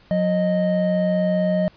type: tone pair together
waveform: triangle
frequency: 181.5 / 619.7 Hz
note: F#3 / D#5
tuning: -33 / -7 cents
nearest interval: octave + major sixth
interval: 2126 cents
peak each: -18 dBFS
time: 0.11-1.68 s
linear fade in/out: 0 ms
effects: pink hiss -53 dBFS RMS until 1.76 s + resampled to 11025 Hz